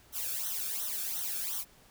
blue noise with flanger, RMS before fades -35 dBFS, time 0.12-1.65 s, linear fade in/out 50 ms, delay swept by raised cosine 0.41 to 1.03 ms, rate 2.8 Hz, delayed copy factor -1, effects pink hiss -60 dBFS RMS until 1.9 s

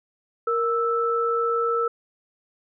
sine tone pair together, 466.2 / 1318.5 Hz, A#4 / E6, 0 / 0 cents, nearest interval octave + tritone, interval 1800 cents, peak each -23 dBFS, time 0.47-1.88 s, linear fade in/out 5 ms, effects none

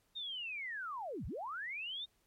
sine linear two-way sweep, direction down then up, 3729 to 43.43 to 3729 Hz, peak -39 dBFS, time 0.15-2.06 s, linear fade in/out 20 ms, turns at 1.26 s, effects pink hiss -75 dBFS RMS until 2.26 s + MP3 64 kbps

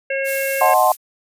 harmonic tone, 543 Hz, C#5, 36 cents flat, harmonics 1 / 3 / 4 / 5, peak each -21 / -26 / -27 / -28 dBFS, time 0.1-0.74 s, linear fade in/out 5 ms
violet noise, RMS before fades -24 dBFS, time 0.24-0.97 s, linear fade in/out 50 ms
sine chord, D# diminished seventh, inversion none, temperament equal with one note detuned, 622.3 / 740 / 867.4 / 1046.5 Hz, D#5 / F#5 / A5 / C6, 0 / 0 / -25 / 0 cents, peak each -18 / -15 / -19 / -17 dBFS, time 0.61-0.92 s, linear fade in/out 2 ms
effects resampled to 32000 Hz

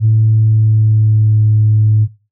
sine tone with pitch glide, 110 to 107.61 Hz, A2 to A2, 0 to -38 cents, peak -6 dBFS, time 0-2.08 s, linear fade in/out 50 ms, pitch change -38 cents, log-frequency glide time 0.24-1.43 s, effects noise-tail reverb RT60 0.3 s tail -20 dB re dry + tanh soft clip ceiling -2 dBFS

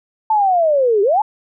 sine linear two-way sweep, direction down then up, 890 to 385.1 to 890 Hz, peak -11 dBFS, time 0.3-1.22 s, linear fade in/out 5 ms, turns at 1.02 s, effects none

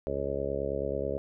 harmonic tone, 69.3 Hz, C#2, in tune, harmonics 1 / 2 / 3 / 4 / 5 / 6 / 7 / 8 / 9, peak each -39 / -41 / -43 / -41 / -42 / -35 / -37 / -34 / -39 dBFS, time 0.07-1.18 s, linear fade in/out 0 ms, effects none

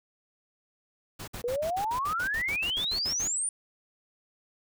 pink noise bursts, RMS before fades -40 dBFS, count 15, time 1.19-3.28 s, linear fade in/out 10 ms, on 88 ms, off 55 ms
sawtooth tone with exponential decay, 96.1 Hz, G2, 34 cents flat, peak -34 dBFS, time 1.34-1.45 s, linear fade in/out 0 ms, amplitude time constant 22 ms
sine exponential sweep, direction up, 466.2 to 9490 Hz, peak -27 dBFS, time 1.44-3.49 s, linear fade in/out 2 ms
effects none

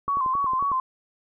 click train, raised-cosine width 2 ms, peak -26 dBFS, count 8, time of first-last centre 0.08-0.716 s, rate 11 Hz
sine tone with vibrato, 1080 Hz, C#6, 45 cents flat, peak -21 dBFS, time 0.08-0.8 s, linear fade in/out 2 ms, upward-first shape square, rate 3.9 Hz, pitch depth 67 cents each way
effects none

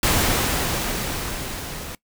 pink noise with level ramp, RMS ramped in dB -18 to -34 dBFS, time 0.03-1.95 s, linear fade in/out 2 ms, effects noise-tail reverb RT60 0.1 s tail -21 dB re dry

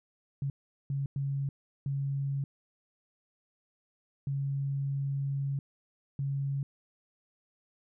sine tone bursts at uneven times, 138.59 Hz, C#3, in tune, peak -29 dBFS, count 6, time 0.42-0.5 / 0.9-1.06 / 1.16-1.49 / 1.86-2.44 / 4.27-5.59 / 6.19-6.63 s, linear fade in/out 2 ms, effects none

